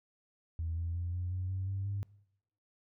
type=tone with pitch steps; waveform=sine; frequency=82.1 / 84.46 / 86.88 / 89.38 / 91.94 / 94.58 / 97.3 / 100.09 Hz; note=E2 / E2 / F2 / F2 / F#2 / F#2 / G2 / G2; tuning=-6 / +43 / -8 / +41 / -10 / +39 / -12 / +37 cents; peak=-32 dBFS; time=0.59-2.03 s; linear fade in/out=0 ms; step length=180 ms; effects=noise-tail reverb RT60 0.8 s tail -24 dB re dry + tanh soft clip ceiling -28 dBFS